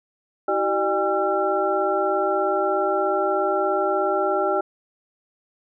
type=tone cluster; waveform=sine; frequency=325.7 / 382.5 / 602 / 808 / 1356 Hz; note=E4 / G4 / D5 / G#5 / E6; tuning=-21 / -42 / +43 / -48 / +49 cents; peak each=-31 / -24 / -24 / -25 / -26 dBFS; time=0.48-4.61 s; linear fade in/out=5 ms; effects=none